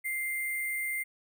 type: tone with sample-and-hold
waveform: sine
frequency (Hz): 2093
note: C7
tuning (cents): 0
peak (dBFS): -30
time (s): 0.04-1.04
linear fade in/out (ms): 20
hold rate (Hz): 11025
effects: none